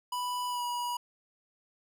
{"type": "tone with pitch glide", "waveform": "square", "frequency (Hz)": [987.8, 969.1], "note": ["B5", "B5"], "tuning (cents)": [0, -33], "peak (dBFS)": -32, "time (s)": [0.12, 0.97], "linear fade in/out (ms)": 5, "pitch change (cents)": -33, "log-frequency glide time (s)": [0.48, 0.63], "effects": []}